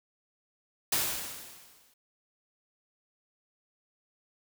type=noise with exponential decay; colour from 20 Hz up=white; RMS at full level=-26 dBFS; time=0.92-1.94 s; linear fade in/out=5 ms; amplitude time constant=220 ms; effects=none